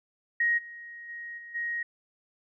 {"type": "tone with level steps", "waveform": "sine", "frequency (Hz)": 1881, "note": "A#6", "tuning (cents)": 15, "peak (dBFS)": [-22, -41, -37, -42, -29], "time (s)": [0.4, 1.83], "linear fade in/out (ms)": 5, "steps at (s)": [0.57, 1.08, 1.37, 1.54], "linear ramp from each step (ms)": 20, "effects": []}